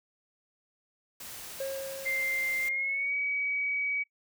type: noise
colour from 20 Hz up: white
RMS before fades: -43 dBFS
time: 1.2-2.69 s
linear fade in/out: 5 ms
type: tone with exponential decay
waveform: triangle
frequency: 541 Hz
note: C#5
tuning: 42 cents flat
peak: -28 dBFS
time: 1.6-3.54 s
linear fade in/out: 5 ms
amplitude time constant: 420 ms
type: tone with pitch glide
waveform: sine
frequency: 2093 to 2269 Hz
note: C7 to C#7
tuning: 0 to +40 cents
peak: -28 dBFS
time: 2.05-4.04 s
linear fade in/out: 20 ms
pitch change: +140 cents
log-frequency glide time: 2.61-3.14 s
effects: noise-tail reverb RT60 0.1 s tail -20 dB re dry